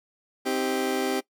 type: chord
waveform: 30% pulse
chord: C minor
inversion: none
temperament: just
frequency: 261.6 / 314 / 392.4 Hz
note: C4 / Eb4 / G4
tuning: 0 / +16 / +2 cents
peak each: -26 / -30 / -25 dBFS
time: 0.45-1.21 s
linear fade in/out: 20 ms
effects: noise-tail reverb RT60 0.1 s tail -20 dB re dry